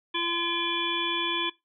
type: harmonic tone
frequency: 341.2 Hz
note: F4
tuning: 40 cents flat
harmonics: 1 / 3 / 5 / 7 / 9 / 10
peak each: -34 / -32 / -36 / -33 / -35 / -31 dBFS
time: 0.14-1.5 s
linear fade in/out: 10 ms
effects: noise-tail reverb RT60 0.2 s tail -21 dB re dry